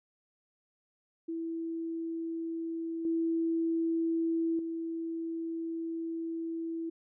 sine tone with level steps, 329.5 Hz, E4, 1 cent flat, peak -33 / -27 / -33 dBFS, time 1.28-6.9 s, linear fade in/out 10 ms, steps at 3.05 / 4.59 s, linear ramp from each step 2 ms, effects none

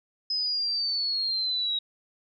sine exponential sweep, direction down, 5090 to 3817 Hz, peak -25 dBFS, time 0.3-1.79 s, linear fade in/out 5 ms, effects none

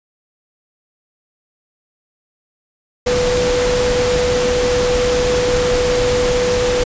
sine tone in noise, 493.9 Hz, B4, in tune, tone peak -14 dBFS, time 3.06-6.84 s, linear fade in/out 10 ms, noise pink, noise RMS -20 dBFS, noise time 3.06-6.84 s, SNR +3 dB, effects resampled to 16000 Hz

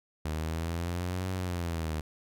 sawtooth exponential two-way sweep, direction up then down, 76.6 to 94 to 76.6 Hz, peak -27 dBFS, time 0.25-2.01 s, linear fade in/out 5 ms, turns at 1.32 s, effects none

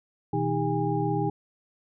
sine tone cluster, 123.8 / 160.8 / 314.3 / 401 / 815 Hz, B2 / E3 / D#4 / G4 / G#5, +5 / -43 / +18 / +39 / -33 cents, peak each -30 dBFS, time 0.33-1.3 s, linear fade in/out 5 ms, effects none

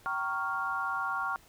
sine chord, G half-diminished seventh, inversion none, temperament equal with one note detuned, 775.4 / 932.3 / 1108.7 / 1396.9 Hz, G5 / Bb5 / Db6 / F6, -19 / 0 / 0 / 0 cents, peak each -38 / -39 / -34 / -33 dBFS, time 0.06-1.36 s, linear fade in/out 0 ms, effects pink hiss -59 dBFS RMS until 1.48 s

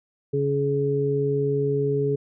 harmonic tone, 140.7 Hz, C#3, 26 cents sharp, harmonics 1 / 2 / 3, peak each -25 / -31 / -22 dBFS, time 0.33-2.16 s, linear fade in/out 10 ms, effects none

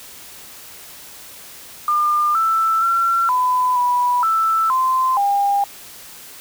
sine tone with pitch steps, 1203 / 1326 / 1359 / 1004 / 982 / 1323 / 1035 / 804 Hz, D6 / E6 / F6 / B5 / B5 / E6 / C6 / G5, +41 / +10 / -48 / +28 / -10 / +6 / -19 / +44 cents, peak -14 dBFS, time 1.88-5.64 s, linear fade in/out 2 ms, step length 470 ms, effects white hiss -39 dBFS RMS until 6.4 s

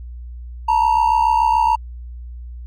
triangle ring-modulated tone, 918 Hz, A#5, 27 cents flat, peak -7 dBFS, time 0.68-1.76 s, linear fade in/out 10 ms, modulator 33.5 Hz, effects tanh soft clip ceiling -5 dBFS + added 60 Hz sine -30 dBFS peak until 2.66 s

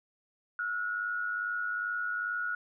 sine tone pair together, 1341.6 / 1444 Hz, E6 / F#6, +30 / -43 cents, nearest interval minor second, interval 127 cents, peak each -39 / -31 dBFS, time 0.59-2.55 s, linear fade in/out 2 ms, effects none

